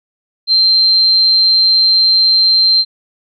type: tone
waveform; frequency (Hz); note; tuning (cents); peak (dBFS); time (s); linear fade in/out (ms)
sine; 4142; C8; -18; -7; 0.47-2.85; 50
effects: none

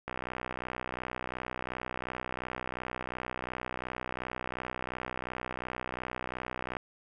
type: click train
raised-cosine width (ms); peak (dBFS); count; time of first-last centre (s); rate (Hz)
0.5; -20; 421; 0.08-6.768; 62.8
effects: none

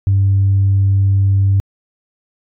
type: tone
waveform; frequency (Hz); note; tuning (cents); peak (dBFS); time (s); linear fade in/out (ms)
sine; 98; G2; 0; -8; 0.07-1.6; 0
effects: tanh soft clip ceiling -6 dBFS

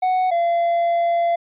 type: tone pair in turn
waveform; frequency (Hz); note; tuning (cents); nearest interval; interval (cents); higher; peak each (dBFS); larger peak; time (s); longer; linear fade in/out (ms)
triangle; 741 / 684.3; F#5 / F5; +2 / -35; minor second; 137; first; -14; neither; 0.02-0.31 / 0.31-1.36; second; 10
effects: resampled to 8000 Hz

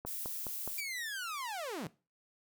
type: click train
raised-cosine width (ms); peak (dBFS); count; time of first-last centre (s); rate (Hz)
1; -27; 4; 0.05-0.676; 4.79
type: noise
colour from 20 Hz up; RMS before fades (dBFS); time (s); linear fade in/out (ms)
violet; -40; 0.06-0.81; 10
type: linear sweep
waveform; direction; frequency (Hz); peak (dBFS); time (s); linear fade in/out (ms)
sawtooth; down; 2360 to 127.8; -34; 0.78-1.87; 2
effects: noise-tail reverb RT60 0.3 s tail -18 dB re dry

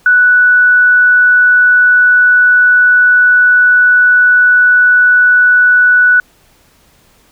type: tone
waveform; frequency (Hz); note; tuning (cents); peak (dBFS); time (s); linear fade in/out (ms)
sine; 1480; F#6; 0; -4; 0.06-6.2; 2
effects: pink hiss -49 dBFS RMS until 7.31 s

